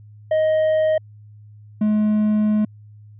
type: tone pair in turn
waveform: triangle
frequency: 626 / 212.4 Hz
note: D#5 / G#3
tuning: +10 / +39 cents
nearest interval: octave + perfect fifth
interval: 1871 cents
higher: first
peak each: -13 dBFS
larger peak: neither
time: 0.31-0.98 / 1.81-2.65 s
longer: second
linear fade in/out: 5 ms
effects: added 105 Hz sine -41 dBFS peak until 3.19 s + resampled to 8000 Hz